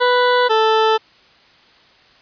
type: tone pair in turn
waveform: 20% pulse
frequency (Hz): 494 / 440.1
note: B4 / A4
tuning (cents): 0 / 0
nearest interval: major second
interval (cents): 200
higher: first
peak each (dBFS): -7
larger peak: neither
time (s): 0-0.49 / 0.49-0.98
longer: neither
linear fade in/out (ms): 20
effects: white hiss -50 dBFS RMS until 2.21 s + resampled to 11025 Hz